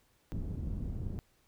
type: low-pass noise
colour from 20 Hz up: pink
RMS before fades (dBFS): -37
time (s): 0.32-1.19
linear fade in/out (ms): 0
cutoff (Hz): 190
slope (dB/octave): 12
effects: pink hiss -70 dBFS RMS until 1.47 s